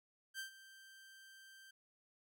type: tone with ADSR envelope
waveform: sawtooth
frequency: 1568 Hz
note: G6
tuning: in tune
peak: -38 dBFS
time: 0.34-1.71 s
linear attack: 51 ms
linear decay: 110 ms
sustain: -16 dB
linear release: 6 ms
effects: none